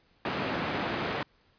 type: band-pass noise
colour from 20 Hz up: pink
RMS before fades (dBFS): -32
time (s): 0.25-1.23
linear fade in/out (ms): 2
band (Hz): 170 to 2700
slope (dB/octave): 12
effects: pink hiss -66 dBFS RMS until 1.58 s + resampled to 11025 Hz

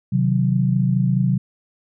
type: chord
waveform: sine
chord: C diminished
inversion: none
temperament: equal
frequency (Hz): 130.81 / 155.56 / 185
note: C3 / Eb3 / Gb3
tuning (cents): 0 / 0 / 0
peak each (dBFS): -18 / -24 / -19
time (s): 0.12-1.38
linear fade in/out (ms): 10
effects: none

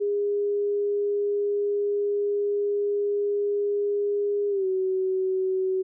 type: tone with pitch glide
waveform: sine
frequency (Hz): 408.4 to 376.7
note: G#4 to F#4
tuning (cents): -29 to +31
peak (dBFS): -22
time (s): 0-5.83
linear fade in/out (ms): 20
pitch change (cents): -140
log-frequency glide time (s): 4.49-4.66
effects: none

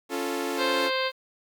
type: chord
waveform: sawtooth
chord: Db augmented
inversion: none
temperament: equal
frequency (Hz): 277.2 / 349.2 / 440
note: Db4 / F4 / A4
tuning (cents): 0 / 0 / 0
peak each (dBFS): -28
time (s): 0.09-0.91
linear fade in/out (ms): 50
type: harmonic tone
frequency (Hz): 523.3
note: C5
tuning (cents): 0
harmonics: 1 / 2 / 3 / 4 / 5 / 6 / 7 / 8 / 9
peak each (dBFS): -28 / -31 / -33 / -34 / -35 / -36 / -36 / -37 / -38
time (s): 0.57-1.12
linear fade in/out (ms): 50
effects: 9-bit

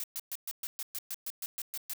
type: noise bursts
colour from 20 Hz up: blue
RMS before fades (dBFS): -37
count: 13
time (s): 0-1.934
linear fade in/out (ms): 0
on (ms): 38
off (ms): 120
effects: none

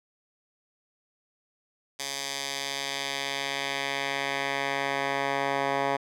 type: tone with band-pass filter sweep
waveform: 10% pulse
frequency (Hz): 138.59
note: C#3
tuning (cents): 0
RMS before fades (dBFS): -30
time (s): 1.99-5.97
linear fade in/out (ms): 10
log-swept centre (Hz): 5700 to 1100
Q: 0.98
effects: none

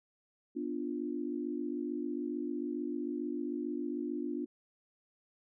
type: chord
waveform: sine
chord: B diminished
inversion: none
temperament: equal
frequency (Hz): 246.9 / 293.7 / 349.2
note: B3 / D4 / F4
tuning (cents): 0 / 0 / 0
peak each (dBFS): -39 / -37 / -39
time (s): 0.55-4.46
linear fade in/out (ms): 20
effects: none

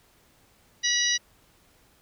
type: harmonic tone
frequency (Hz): 969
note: B5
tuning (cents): -33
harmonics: 2 / 3 / 4 / 5 / 6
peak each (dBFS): -28 / -30 / -28 / -31 / -26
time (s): 0.83-1.18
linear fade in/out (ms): 20
effects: pink hiss -61 dBFS RMS until 2.01 s

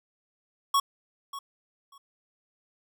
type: tone with echo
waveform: square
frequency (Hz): 1108.7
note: C#6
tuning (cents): 0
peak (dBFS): -21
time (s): 0.74-0.8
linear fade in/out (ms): 5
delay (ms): 590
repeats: 2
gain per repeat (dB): -15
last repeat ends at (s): 1.98
effects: none

